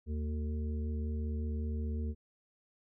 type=harmonic tone with a mistuned harmonic; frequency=75.3 Hz; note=D2; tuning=44 cents sharp; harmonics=1 / 3 / 5 / 6; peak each=-33 / -41 / -50 / -50 dBFS; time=0.06-2.15 s; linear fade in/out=50 ms; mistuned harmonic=1; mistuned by=+41 cents; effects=none